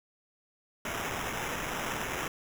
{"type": "noise with sample-and-hold", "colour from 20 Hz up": "violet", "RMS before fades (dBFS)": -35, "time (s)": [0.85, 2.28], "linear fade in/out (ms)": 2, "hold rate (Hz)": 4410, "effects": []}